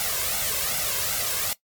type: noise with flanger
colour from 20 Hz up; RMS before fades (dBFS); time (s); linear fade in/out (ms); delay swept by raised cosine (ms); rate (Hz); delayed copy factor
white; -26; 0-1.53; 0; 1.4 to 1.91; 2.6; +0.75
effects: noise-tail reverb RT60 0.1 s tail -18 dB re dry + MP3 96 kbps